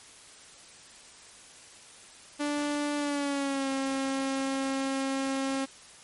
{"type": "tone with pitch glide", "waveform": "sawtooth", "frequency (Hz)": [292.4, 269.7], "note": ["D4", "C#4"], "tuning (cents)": [-7, -47], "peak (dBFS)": -24, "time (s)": [2.39, 5.66], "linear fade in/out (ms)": 20, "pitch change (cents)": -140, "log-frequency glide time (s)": [2.97, 3.69], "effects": ["white hiss -51 dBFS RMS until 6.03 s", "MP3 48 kbps"]}